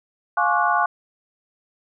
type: tone cluster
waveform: sine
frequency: 703 / 844 / 1084 / 1154 / 1462 Hz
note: F5 / G#5 / C#6 / D6 / F#6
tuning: +11 / +28 / -39 / -31 / -21 cents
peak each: -23 dBFS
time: 0.37-0.86 s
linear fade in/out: 5 ms
effects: none